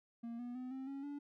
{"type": "tone with pitch steps", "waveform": "triangle", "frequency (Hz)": [233.1, 243, 253.3, 264.1, 275.3, 287], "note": ["A#3", "B3", "B3", "C4", "C#4", "D4"], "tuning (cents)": [0, -28, 44, 16, -12, -40], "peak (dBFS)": -40, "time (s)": [0.23, 1.19], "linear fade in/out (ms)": 10, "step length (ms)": 160, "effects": []}